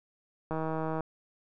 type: click train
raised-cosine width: 1 ms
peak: -20 dBFS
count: 80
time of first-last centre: 0.51-1.007 s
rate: 159 Hz
effects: none